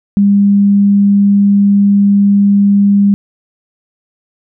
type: tone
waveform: sine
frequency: 201 Hz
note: G3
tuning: 44 cents sharp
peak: -5 dBFS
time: 0.17-3.14 s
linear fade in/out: 0 ms
effects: none